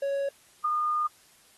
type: tone pair in turn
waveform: triangle / sine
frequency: 556 / 1219 Hz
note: C#5 / D#6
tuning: +5 / -36 cents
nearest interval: octave + major second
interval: 1359 cents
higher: second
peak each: -24 dBFS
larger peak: neither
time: 0.02-0.29 / 0.64-1.07 s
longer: second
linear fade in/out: 5 ms
effects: white hiss -59 dBFS RMS until 1.57 s + AAC 32 kbps